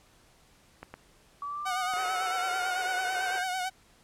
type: clicks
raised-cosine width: 0.5 ms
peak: -26 dBFS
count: 3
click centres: 0.83 / 0.94 / 1.937 s
type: linear sweep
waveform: sine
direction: up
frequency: 1139 to 1588 Hz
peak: -33 dBFS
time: 1.42-3.44 s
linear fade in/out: 2 ms
type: tone with vibrato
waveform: sawtooth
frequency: 740 Hz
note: F#5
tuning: in tune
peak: -26 dBFS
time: 1.65-3.7 s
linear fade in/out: 20 ms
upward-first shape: sine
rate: 9 Hz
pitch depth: 47 cents each way
type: band-pass noise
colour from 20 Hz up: pink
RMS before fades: -43 dBFS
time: 1.95-3.4 s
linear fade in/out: 20 ms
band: 350 to 2800 Hz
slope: 96 dB/octave
effects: pink hiss -61 dBFS RMS until 4.03 s + low-pass 11000 Hz 12 dB/octave